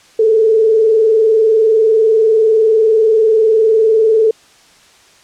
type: tone with vibrato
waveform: sine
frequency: 440 Hz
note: A4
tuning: in tune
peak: -7 dBFS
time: 0.19-4.31 s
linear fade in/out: 5 ms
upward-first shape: square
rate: 20 Hz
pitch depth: 45 cents each way
effects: white hiss -46 dBFS RMS until 5.23 s + low-pass 7000 Hz 12 dB/octave